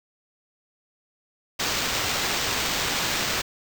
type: noise with sample-and-hold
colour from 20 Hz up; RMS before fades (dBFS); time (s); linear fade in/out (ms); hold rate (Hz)
white; -26; 1.59-3.42; 10; 11025
effects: none